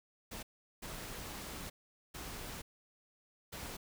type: noise bursts at uneven times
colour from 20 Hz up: pink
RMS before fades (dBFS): -45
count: 4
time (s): 0.31-0.43 / 0.82-1.7 / 2.14-2.62 / 3.52-3.77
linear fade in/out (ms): 10
effects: none